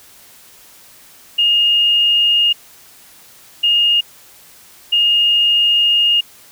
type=tone bursts at uneven times; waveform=sine; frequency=2843 Hz; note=F7; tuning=30 cents sharp; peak=-10 dBFS; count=3; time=1.38-2.53 / 3.63-4.01 / 4.92-6.21 s; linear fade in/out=10 ms; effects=white hiss -44 dBFS RMS until 6.51 s